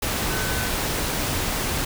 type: tone in noise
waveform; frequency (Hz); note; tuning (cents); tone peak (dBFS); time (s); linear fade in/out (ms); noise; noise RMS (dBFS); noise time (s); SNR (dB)
sine; 1516; F#6; +42; -31; 0.3-0.69; 5; pink; -25; 0.02-1.85; -9
effects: none